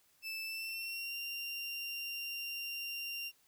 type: tone with pitch glide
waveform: 30% pulse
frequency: 2637 to 2776 Hz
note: E7 to F7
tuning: 0 to -11 cents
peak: -36 dBFS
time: 0.22-3.32 s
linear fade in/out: 50 ms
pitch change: +89 cents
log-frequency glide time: 0.44-1.16 s
effects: white hiss -70 dBFS RMS until 3.47 s